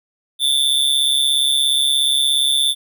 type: tone with amplitude modulation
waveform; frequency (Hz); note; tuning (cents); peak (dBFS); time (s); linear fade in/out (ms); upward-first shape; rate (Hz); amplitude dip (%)
square; 3527; A7; +3; -11; 0.39-2.75; 50; sine; 137; 80
effects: none